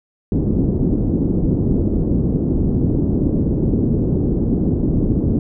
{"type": "low-pass noise", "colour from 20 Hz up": "white", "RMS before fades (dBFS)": -17, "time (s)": [0.32, 5.39], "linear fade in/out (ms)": 2, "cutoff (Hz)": 320, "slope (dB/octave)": 24, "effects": []}